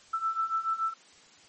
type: beating tone pair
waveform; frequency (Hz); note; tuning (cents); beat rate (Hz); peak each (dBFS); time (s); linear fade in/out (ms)
sine; 1321 / 1328; E6 / E6; +3 / +12; 7; -32 / -29; 0.13-0.94; 10
effects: white hiss -56 dBFS RMS until 1.48 s + MP3 32 kbps